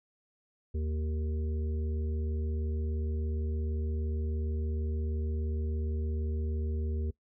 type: harmonic tone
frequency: 77.2 Hz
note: D#2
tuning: 13 cents flat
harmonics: 1 / 3 / 5 / 6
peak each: -30 / -42 / -43 / -48 dBFS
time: 0.74-7.11 s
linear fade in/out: 10 ms
effects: noise-tail reverb RT60 0.1 s tail -20 dB re dry